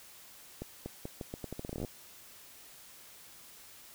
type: accelerating click train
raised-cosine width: 2 ms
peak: -25 dBFS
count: 18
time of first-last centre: 0.62-1.848 s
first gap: 240 ms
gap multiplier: 0.81
effects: white hiss -54 dBFS RMS until 3.94 s